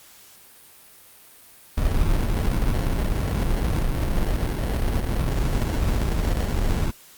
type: noise with sample-and-hold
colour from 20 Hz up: brown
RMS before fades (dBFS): -22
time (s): 1.77-6.91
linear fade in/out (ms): 10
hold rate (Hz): 1225
effects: white hiss -49 dBFS RMS until 7.17 s + Opus 48 kbps